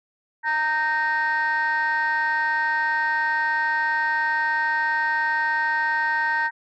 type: tone cluster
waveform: sine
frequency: 921 / 1556 / 1855 Hz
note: A#5 / G6 / A#6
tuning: -21 / -13 / -9 cents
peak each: -23 dBFS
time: 0.43-6.51 s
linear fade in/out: 50 ms
effects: tanh soft clip ceiling -15 dBFS